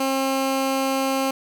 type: tone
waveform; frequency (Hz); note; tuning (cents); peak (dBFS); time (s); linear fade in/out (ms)
15% pulse; 268; C4; +42; -14; 0-1.31; 5
effects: none